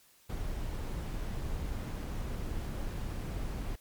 brown noise, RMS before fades -36 dBFS, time 0.29-3.76 s, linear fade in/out 10 ms, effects white hiss -63 dBFS RMS until 3.8 s + MP3 96 kbps

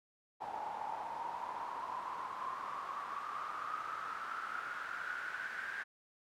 pink noise with band-pass filter sweep, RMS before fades -42 dBFS, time 0.4-5.84 s, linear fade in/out 20 ms, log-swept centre 830 to 1600 Hz, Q 9.5, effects none

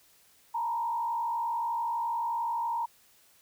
sine tone with frequency modulation, 932.3 Hz, A#5, in tune, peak -28 dBFS, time 0.54-2.86 s, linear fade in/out 10 ms, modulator 51.6 Hz, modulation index 0.75, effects white hiss -62 dBFS RMS until 3.41 s

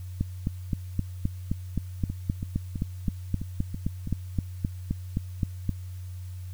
two click trains, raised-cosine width 5 ms, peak -13 / -19 dBFS, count 22 / 7, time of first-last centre 0.21-5.693 / 2.1-4.074 s, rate 3.83 / 3.04 Hz, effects added 91 Hz sine -35 dBFS peak until 6.53 s + white hiss -57 dBFS RMS until 6.53 s

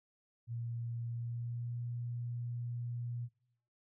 sine tone with pitch glide, 117.5 to 119.97 Hz, A#2 to B2, +14 to -50 cents, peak -37 dBFS, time 0.47-3.29 s, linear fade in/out 50 ms, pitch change +36 cents, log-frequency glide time 1.07-1.79 s, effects noise-tail reverb RT60 0.7 s tail -22 dB re dry

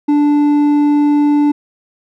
sine tone with hard clipping, 292.8 Hz, D4, 5 cents flat, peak -10 dBFS, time 0.08-1.52 s, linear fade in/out 10 ms, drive 5 dB, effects none

